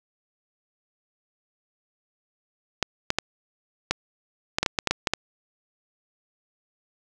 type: clicks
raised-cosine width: 0.2 ms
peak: -4 dBFS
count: 12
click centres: 2.827 / 3.104 / 3.186 / 3.91 / 4.585 / 4.63 / 4.662 / 4.788 / 4.873 / 4.91 / 5.072 / 5.136 s
effects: none